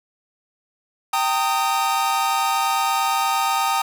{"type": "chord", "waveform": "45% pulse", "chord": "Eb major", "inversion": "first", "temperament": "equal with one note detuned", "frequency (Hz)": [784, 912.6, 1244.5], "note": ["G5", "Bb5", "Eb6"], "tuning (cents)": [0, -37, 0], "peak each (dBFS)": -23, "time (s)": [1.13, 3.82], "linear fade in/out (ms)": 5, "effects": []}